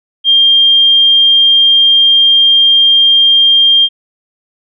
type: tone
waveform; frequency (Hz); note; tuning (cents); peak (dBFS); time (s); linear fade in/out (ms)
sine; 3200; G7; +35; -4; 0.24-3.89; 50
effects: none